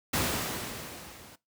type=noise with level ramp; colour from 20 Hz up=pink; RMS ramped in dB=-26 to -51 dBFS; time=0.13-1.36 s; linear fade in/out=10 ms; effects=noise-tail reverb RT60 0.2 s tail -20 dB re dry + high-pass 80 Hz 12 dB/octave